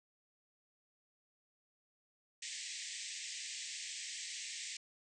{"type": "band-pass noise", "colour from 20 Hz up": "white", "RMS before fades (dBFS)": -45, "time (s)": [2.42, 4.77], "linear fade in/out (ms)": 5, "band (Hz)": [1800, 8300], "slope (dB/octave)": 96, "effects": []}